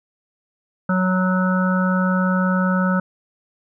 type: harmonic tone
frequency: 185.1 Hz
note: F#3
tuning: 1 cent sharp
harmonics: 1 / 3 / 5 / 7 / 8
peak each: -17 / -26 / -30 / -25 / -26 dBFS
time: 0.89-3 s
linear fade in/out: 5 ms
effects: none